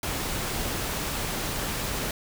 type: noise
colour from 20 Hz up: pink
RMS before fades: -30 dBFS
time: 0.03-2.11 s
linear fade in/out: 2 ms
effects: none